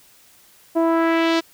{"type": "tone with low-pass filter sweep", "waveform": "sawtooth", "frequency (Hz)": 329.6, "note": "E4", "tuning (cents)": 0, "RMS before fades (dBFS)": -18, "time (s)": [0.75, 1.41], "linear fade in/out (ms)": 20, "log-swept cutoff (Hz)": [700, 4900], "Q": 1.5, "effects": ["white hiss -52 dBFS RMS until 1.53 s"]}